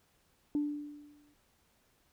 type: tone with exponential decay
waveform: sine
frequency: 293.7 Hz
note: D4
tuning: in tune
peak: -26 dBFS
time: 0.55-1.34 s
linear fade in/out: 1 ms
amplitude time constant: 170 ms
effects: tanh soft clip ceiling -23 dBFS + pink hiss -71 dBFS RMS until 2.12 s